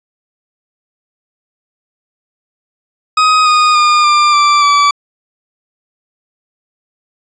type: tone with pitch steps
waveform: 40% pulse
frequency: 1257 / 1235.4 / 1214.2 / 1193.3 / 1172.8 / 1152.7 Hz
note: D#6 / D#6 / D#6 / D6 / D6 / D6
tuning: +17 / -13 / -43 / +27 / -3 / -33 cents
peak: -6 dBFS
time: 3.17-4.91 s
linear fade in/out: 5 ms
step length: 290 ms
effects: resampled to 16000 Hz + 8-bit